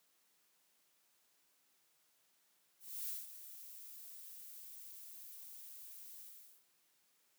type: noise with ADSR envelope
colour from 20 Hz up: violet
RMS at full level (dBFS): -41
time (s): 2.79-6.66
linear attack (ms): 290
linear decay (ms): 180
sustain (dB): -12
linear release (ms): 470
effects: white hiss -75 dBFS RMS until 7.38 s + high-pass 150 Hz 12 dB/octave

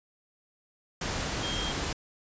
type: tone in noise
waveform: sine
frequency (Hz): 3216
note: G7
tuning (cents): +44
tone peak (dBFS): -34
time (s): 1.43-1.72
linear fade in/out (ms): 5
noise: pink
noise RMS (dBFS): -32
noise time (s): 1.01-1.93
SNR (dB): -5
effects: resampled to 16000 Hz

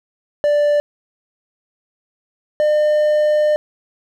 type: tone pair in turn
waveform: triangle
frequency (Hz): 587.3 / 603.1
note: D5 / D5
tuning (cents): 0 / +46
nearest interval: unison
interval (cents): 46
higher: second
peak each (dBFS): -10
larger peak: neither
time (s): 0.44-0.8 / 2.6-3.56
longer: second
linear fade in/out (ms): 0
effects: none

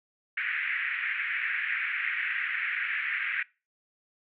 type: band-pass noise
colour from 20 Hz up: pink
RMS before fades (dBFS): -31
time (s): 0.37-3.43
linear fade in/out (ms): 5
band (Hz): 1600 to 2400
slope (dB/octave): 48
effects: noise-tail reverb RT60 0.3 s tail -23 dB re dry

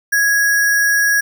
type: tone with sample-and-hold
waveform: sine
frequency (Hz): 1661.2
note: G#6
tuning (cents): 0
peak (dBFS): -11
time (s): 0.12-1.21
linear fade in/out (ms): 10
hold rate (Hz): 7350
effects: none

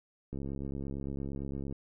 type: click train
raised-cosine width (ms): 3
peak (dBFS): -26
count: 97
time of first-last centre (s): 0.33-1.725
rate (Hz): 68.8
effects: none

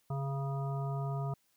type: harmonic tone with a mistuned harmonic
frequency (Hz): 137.4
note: C#3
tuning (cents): -15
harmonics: 1 / 3 / 5 / 7 / 9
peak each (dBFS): -33 / -45 / -43 / -47 / -47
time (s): 0.1-1.34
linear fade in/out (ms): 5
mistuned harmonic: 1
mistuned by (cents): +16
effects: white hiss -73 dBFS RMS until 1.56 s

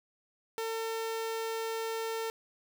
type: tone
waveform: sawtooth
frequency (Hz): 450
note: A4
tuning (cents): +39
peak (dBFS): -29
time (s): 0.58-2.3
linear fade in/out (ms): 0
effects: none

